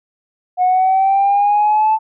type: exponential sweep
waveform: sine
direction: up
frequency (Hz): 725 to 880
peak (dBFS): -9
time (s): 0.57-1.99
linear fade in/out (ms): 50
effects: tanh soft clip ceiling -7 dBFS